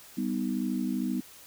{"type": "chord", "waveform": "sine", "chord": "G augmented", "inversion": "none", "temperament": "equal with one note detuned", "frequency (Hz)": [196, 248.8, 311.1], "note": ["G3", "B3", "D#4"], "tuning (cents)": [0, 13, 0], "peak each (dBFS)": [-32, -30, -34], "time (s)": [0.17, 1.21], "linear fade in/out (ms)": 10, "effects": ["white hiss -51 dBFS RMS until 1.46 s"]}